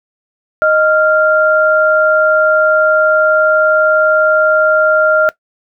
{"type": "tone pair together", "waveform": "sine", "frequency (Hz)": [622.3, 1390.2], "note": ["D#5", "F6"], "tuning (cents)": [0, -8], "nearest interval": "octave + major second", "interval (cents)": 1392, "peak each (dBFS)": -10, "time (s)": [0.62, 5.29], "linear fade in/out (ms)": 0, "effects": ["noise-tail reverb RT60 0.1 s tail -19 dB re dry"]}